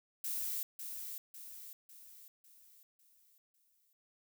violet noise with echo, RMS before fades -38 dBFS, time 0.24-0.63 s, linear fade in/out 2 ms, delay 550 ms, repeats 6, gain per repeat -6 dB, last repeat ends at 3.93 s, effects none

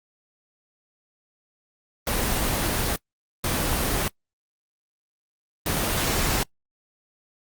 pink noise bursts at uneven times, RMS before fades -24 dBFS, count 3, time 2.07-2.96 / 3.44-4.08 / 5.66-6.43 s, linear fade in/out 2 ms, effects noise-tail reverb RT60 0.1 s tail -25 dB re dry + Opus 24 kbps

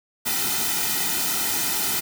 white noise with comb filter, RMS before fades -24 dBFS, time 0.25-2.01 s, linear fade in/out 20 ms, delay 1.8 ms, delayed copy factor -1, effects none

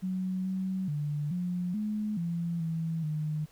sine tone with pitch steps, 186 / 188.5 / 147.5 / 178.3 / 212.1 / 169.7 / 163.1 / 153 Hz, F#3 / F#3 / D3 / F3 / G#3 / F3 / E3 / D#3, +9 / +32 / +8 / +36 / +37 / -49 / -18 / -29 cents, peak -29 dBFS, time 0.02-3.46 s, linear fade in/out 20 ms, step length 430 ms, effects pink hiss -61 dBFS RMS until 3.51 s

